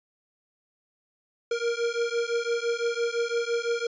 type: beating tone pair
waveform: square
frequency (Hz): 466.2 / 472.1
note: A#4 / A#4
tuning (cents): 0 / +22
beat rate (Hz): 5.9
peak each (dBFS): -29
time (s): 1.51-3.87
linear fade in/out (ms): 5
effects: resampled to 16000 Hz